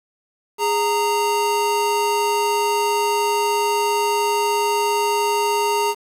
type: tone pair together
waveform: square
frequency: 413 / 924 Hz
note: G#4 / A#5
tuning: -10 / -16 cents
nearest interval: octave + major second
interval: 1394 cents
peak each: -22 / -20 dBFS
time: 0.58-5.95 s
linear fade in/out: 50 ms
effects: resampled to 32000 Hz + 7-bit